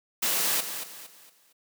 white noise with echo, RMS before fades -26 dBFS, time 0.22-0.61 s, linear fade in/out 10 ms, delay 230 ms, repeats 4, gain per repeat -9 dB, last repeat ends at 1.53 s, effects high-pass 200 Hz 12 dB/octave

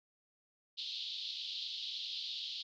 white band-pass noise, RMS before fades -42 dBFS, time 0.77-2.63 s, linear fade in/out 20 ms, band 3200 to 4300 Hz, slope 48 dB/octave, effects none

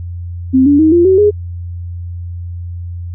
sine tone with pitch steps, 261.6 / 286.9 / 314.7 / 345.2 / 378.6 / 415.3 Hz, C4 / D4 / D#4 / F4 / F#4 / G#4, 0 / -40 / +20 / -20 / +40 / 0 cents, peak -5 dBFS, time 0.53-1.31 s, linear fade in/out 20 ms, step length 130 ms, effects added 87 Hz sine -21 dBFS peak until 3.14 s

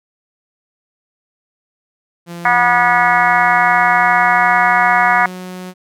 sawtooth tone with pitch glide, 171.8 to 183.07 Hz, F3 to F#3, -28 to -18 cents, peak -23 dBFS, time 2.26-5.74 s, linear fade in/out 50 ms, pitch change +110 cents, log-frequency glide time 3.09-5.15 s
harmonic tone, 242.6 Hz, B3, 31 cents flat, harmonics 3 / 4 / 5 / 6 / 7 / 8 / 9, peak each -15 / -16 / -17 / -18 / -18 / -19 / -20 dBFS, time 2.45-5.26 s, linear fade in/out 2 ms
effects none

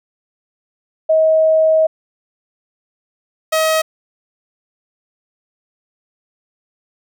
sine / sawtooth tone pair in turn, 635 / 635 Hz, D#5 / D#5, +35 / +35 cents, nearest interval unison, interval 0 cents, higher neither, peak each -9 / -9 dBFS, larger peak neither, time 1.09-1.87 / 3.52-3.82 s, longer first, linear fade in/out 10 ms, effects none

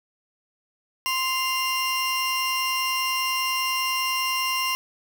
30% pulse tone pair together, 1045 / 2790 Hz, C6 / F7, -2 / -2 cents, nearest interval octave + perfect fourth, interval 1700 cents, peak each -23 / -23 dBFS, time 1.06-4.75 s, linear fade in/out 0 ms, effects none

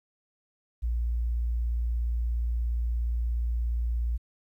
sine tone, 58.5 Hz, A#1, 7 cents sharp, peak -25 dBFS, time 0.82-4.18 s, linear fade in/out 20 ms, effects 11-bit

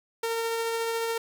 sawtooth tone with tremolo, 457.6 Hz, A#4, 32 cents flat, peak -22 dBFS, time 0.23-1.18 s, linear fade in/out 5 ms, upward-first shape triangle, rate 14 Hz, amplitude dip 25%, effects none

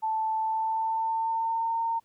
sine tone with pitch glide, 880 to 914.7 Hz, A5 to A#5, 0 to -33 cents, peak -25 dBFS, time 0.02-2 s, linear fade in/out 20 ms, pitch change +67 cents, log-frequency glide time 0.37-1.8 s, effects pink hiss -69 dBFS RMS until 2.04 s + high-pass 80 Hz 12 dB/octave

